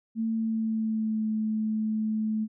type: tone with pitch glide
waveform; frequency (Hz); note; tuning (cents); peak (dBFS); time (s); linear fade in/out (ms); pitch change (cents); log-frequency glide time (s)
sine; 224.3 to 217.2; A3 to A3; +34 to -22; -25; 0.15-2.48; 50; -56; 0.33-1.27
effects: none